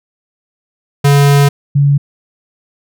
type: tone pair in turn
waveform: square / sine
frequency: 141.9 / 141.9 Hz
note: C#3 / C#3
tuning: +41 / +41 cents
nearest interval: unison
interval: 0 cents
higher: neither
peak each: -6 dBFS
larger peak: neither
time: 1.04-1.49 / 1.75-1.98 s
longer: first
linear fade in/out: 10 ms
effects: none